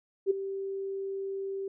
sine tone with ADSR envelope, 390 Hz, G4, 9 cents flat, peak -19 dBFS, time 0.26-1.68 s, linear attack 45 ms, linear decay 11 ms, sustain -13 dB, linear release 3 ms, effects none

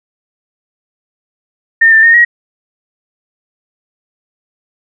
sine tone with pitch steps, 1817 / 1783 / 1840 / 1898 Hz, A#6 / A6 / A#6 / A#6, -45 / +22 / -23 / +31 cents, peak -3 dBFS, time 1.81-2.25 s, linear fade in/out 10 ms, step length 110 ms, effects none

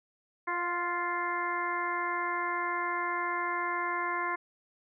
harmonic tone with a mistuned harmonic, 349.2 Hz, F4, in tune, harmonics 1 / 2 / 3 / 4 / 5 / 6, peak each -39 / -40 / -32 / -39 / -37 / -38 dBFS, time 0.47-4.36 s, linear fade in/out 10 ms, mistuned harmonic 2, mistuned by +18 cents, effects none

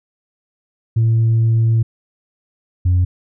sine tone pair in turn, 113.5 / 89.9 Hz, A#2 / F#2, -46 / -49 cents, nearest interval major third, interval 403 cents, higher first, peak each -9 dBFS, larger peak neither, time 0.96-1.83 / 2.85-3.05 s, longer first, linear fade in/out 10 ms, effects tanh soft clip ceiling -9 dBFS

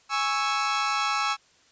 sawtooth chord, C# minor, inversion second, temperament equal, 830.6 / 1108.7 / 1318.5 Hz, G#5 / C#6 / E6, 0 / 0 / 0 cents, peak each -26 / -25 / -23 dBFS, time 0.09-1.37 s, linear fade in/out 50 ms, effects white hiss -60 dBFS RMS until 1.71 s + resampled to 16000 Hz

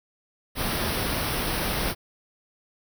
pink band-stop noise, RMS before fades -27 dBFS, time 0.55-1.95 s, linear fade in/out 50 ms, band 5800 to 8800 Hz, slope 96 dB/octave, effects none

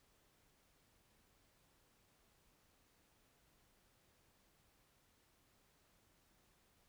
silence, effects pink hiss -74 dBFS RMS until 6.88 s

